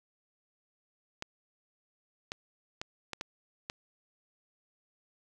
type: clicks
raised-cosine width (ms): 0.2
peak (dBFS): -19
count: 6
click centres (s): 1.224 / 2.319 / 2.815 / 3.133 / 3.211 / 3.699
effects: 9-bit